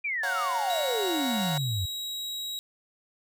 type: exponential sweep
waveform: sine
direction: down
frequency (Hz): 2437 to 87.31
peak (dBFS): -27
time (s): 0.04-1.86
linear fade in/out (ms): 10
type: chord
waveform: sawtooth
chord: Gb major seventh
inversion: second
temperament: equal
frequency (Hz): 554.4 / 698.5 / 740 / 932.3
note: Db5 / F5 / Gb5 / Bb5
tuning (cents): 0 / 0 / 0 / 0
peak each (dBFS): -34 / -33 / -31 / -33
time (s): 0.23-1.58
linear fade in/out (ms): 5
type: tone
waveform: 40% pulse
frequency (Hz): 3838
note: A#7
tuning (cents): +50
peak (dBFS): -31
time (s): 0.7-2.59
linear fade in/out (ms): 0
effects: none